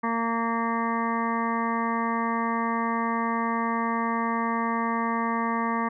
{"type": "harmonic tone", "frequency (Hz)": 230, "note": "A#3", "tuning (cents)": -23, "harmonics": [1, 2, 3, 4, 5, 7, 8, 9], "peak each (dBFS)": [-28, -35, -36, -30, -29, -41, -36, -40], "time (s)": [0.03, 5.89], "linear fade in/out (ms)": 10, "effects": []}